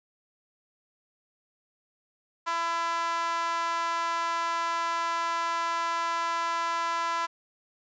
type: tone with high-pass filter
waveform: sawtooth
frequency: 335.5 Hz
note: E4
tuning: 31 cents sharp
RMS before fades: -29 dBFS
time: 2.46-7.27 s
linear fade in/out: 20 ms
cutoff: 1100 Hz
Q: 4.9
effects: resampled to 16000 Hz